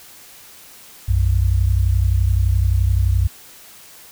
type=tone pair together; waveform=sine; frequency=61.74 / 93.42 Hz; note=B1 / F#2; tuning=0 / +17 cents; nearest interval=perfect fifth; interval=717 cents; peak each=-16 dBFS; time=1.08-3.28 s; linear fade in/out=10 ms; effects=white hiss -43 dBFS RMS until 4.11 s